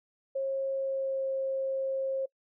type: tone with pitch glide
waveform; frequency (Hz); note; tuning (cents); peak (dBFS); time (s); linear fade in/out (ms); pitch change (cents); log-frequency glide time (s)
sine; 540 to 535.3; C#5 to C5; -45 to +39; -28; 0.35-2.26; 10; -16; 0.73-1.27
effects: noise-tail reverb RT60 0.1 s tail -25 dB re dry